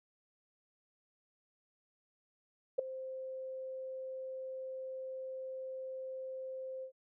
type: tone with ADSR envelope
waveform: sine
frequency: 523 Hz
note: C5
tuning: 1 cent flat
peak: -24 dBFS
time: 2.78-6.92 s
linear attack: 12 ms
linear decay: 5 ms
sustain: -16 dB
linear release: 90 ms
effects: none